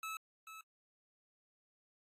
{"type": "tone with echo", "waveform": "25% pulse", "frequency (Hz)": 1302, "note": "E6", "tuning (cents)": -22, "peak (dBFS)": -37, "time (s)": [0.03, 0.17], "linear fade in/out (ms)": 2, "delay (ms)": 440, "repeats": 1, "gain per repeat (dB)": -9, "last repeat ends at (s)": 0.61, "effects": ["AAC 48 kbps"]}